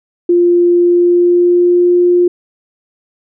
sine tone with pitch glide, 349.2 to 353.5 Hz, F4 to F4, 0 to +21 cents, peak -6 dBFS, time 0.29-2.28 s, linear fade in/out 5 ms, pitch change +21 cents, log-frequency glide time 0.73-1.95 s, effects none

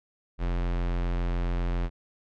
square tone, 43.65 Hz, F1, in tune, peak -26 dBFS, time 0.38-1.9 s, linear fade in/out 50 ms, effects low-pass 3000 Hz 12 dB/octave

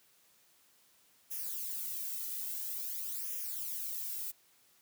violet noise with flanger, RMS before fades -39 dBFS, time 1.3-4.32 s, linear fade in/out 20 ms, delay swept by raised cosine 0.23 to 1.83 ms, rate 0.49 Hz, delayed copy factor -0.75, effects white hiss -67 dBFS RMS until 4.81 s + high-pass 80 Hz 12 dB/octave

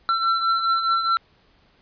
square beating tone pair, 1347 / 1351.8 Hz, E6 / E6, +37 / +43 cents, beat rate 4.8 Hz, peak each -20 / -28 dBFS, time 0.09-1.17 s, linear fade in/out 0 ms, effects pink hiss -59 dBFS RMS until 1.81 s + resampled to 11025 Hz

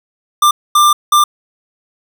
square tone bursts at uneven times, 1189 Hz, D6, 21 cents sharp, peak -7 dBFS, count 3, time 0.42-0.51 / 0.75-0.93 / 1.12-1.24 s, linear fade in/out 5 ms, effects none

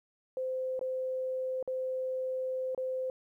sine tone with dropouts, 517 Hz, C5, 21 cents flat, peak -31 dBFS, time 0.37-3.1 s, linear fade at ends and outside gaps 1 ms, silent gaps 0.793-0.812 / 1.627-1.676 / 2.748-2.777 s, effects 12-bit

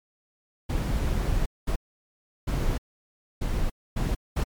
brown noise bursts at uneven times, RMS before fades -25 dBFS, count 6, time 0.69-1.46 / 1.67-1.76 / 2.47-2.78 / 3.41-3.7 / 3.96-4.15 / 4.36-4.44 s, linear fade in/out 10 ms, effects MP3 96 kbps

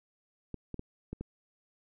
clicks, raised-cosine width 3 ms, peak -25 dBFS, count 5, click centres 0.543 / 0.743 / 0.794 / 1.13 / 1.21 s, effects none

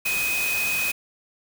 sine tone in noise, 2509 Hz, D#7, 14 cents sharp, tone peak -23 dBFS, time 0.05-0.92 s, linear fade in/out 10 ms, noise white, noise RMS -29 dBFS, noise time 0.05-0.92 s, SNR +3 dB, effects none

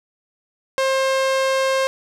sawtooth tone with low-pass filter, 532 Hz, C5, 29 cents sharp, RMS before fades -19 dBFS, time 0.78-1.87 s, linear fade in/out 0 ms, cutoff 9300 Hz, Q 0.51, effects none

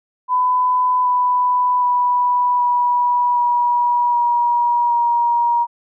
sine tone with pitch steps, 1002 / 992.8 / 983.6 / 974.6 / 965.6 / 956.8 / 947.9 Hz, B5 / B5 / B5 / B5 / B5 / A#5 / A#5, +25 / +9 / -7 / -23 / -39 / +45 / +29 cents, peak -13 dBFS, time 0.28-5.67 s, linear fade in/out 50 ms, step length 770 ms, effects none

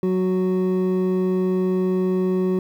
triangle tone pair together, 185 / 370 Hz, F#3 / F#4, 0 / 0 cents, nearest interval octave, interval 1200 cents, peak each -18 dBFS, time 0.03-2.59 s, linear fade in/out 2 ms, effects tanh soft clip ceiling -11 dBFS + 9-bit

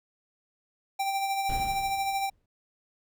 square tone with tremolo, 784 Hz, G5, in tune, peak -26 dBFS, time 0.99-2.3 s, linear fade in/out 10 ms, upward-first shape sine, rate 13 Hz, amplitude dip 40%
brown noise with exponential decay, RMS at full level -31 dBFS, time 1.49-2.46 s, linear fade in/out 5 ms, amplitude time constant 210 ms
effects none

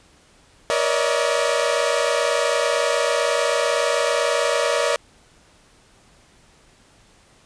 sawtooth tone cluster, 474.1 / 561 / 590 / 639 Hz, A#4 / C#5 / D5 / D#5, +29 / +21 / +8 / +46 cents, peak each -20 dBFS, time 0.7-4.96 s, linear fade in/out 0 ms, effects pink hiss -54 dBFS RMS until 7.45 s + resampled to 22050 Hz

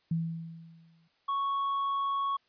sine tone with exponential decay, 164.81 Hz, E3, in tune, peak -25 dBFS, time 0.11-1.08 s, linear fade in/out 5 ms, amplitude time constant 210 ms
triangle tone, 1108.7 Hz, C#6, in tune, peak -26 dBFS, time 1.28-2.37 s, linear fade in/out 10 ms
effects white hiss -70 dBFS RMS until 2.48 s + resampled to 11025 Hz

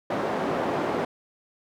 white band-pass noise, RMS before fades -27 dBFS, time 0.1-1.05 s, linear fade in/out 5 ms, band 200 to 700 Hz, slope 12 dB/octave, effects none

